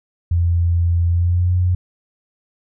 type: tone with pitch glide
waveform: sine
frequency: 85.6 to 90.22 Hz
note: F2 to F#2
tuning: -34 to -43 cents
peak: -13 dBFS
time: 0.31-1.75 s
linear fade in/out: 5 ms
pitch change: +91 cents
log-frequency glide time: 1.09-1.55 s
effects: none